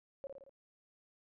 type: tone with echo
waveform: sine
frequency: 550 Hz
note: C#5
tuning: 14 cents flat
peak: -40 dBFS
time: 0.24-0.27 s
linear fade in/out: 0 ms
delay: 56 ms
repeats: 4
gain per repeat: -4 dB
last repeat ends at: 0.494 s
effects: none